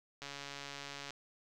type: click train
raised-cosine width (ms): 0.2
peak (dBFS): -27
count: 126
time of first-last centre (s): 0.22-1.107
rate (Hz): 141
effects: none